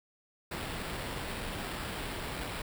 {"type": "noise with sample-and-hold", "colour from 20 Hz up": "pink", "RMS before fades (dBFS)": -38, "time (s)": [0.51, 2.62], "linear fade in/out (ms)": 5, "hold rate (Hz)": 6300, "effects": []}